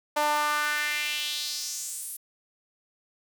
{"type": "tone with high-pass filter sweep", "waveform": "sawtooth", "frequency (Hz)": 297.6, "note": "D4", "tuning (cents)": 23, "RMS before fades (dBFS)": -29, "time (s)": [0.16, 2.17], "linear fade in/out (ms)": 10, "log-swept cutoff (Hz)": [730, 11000], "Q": 2.9, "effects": []}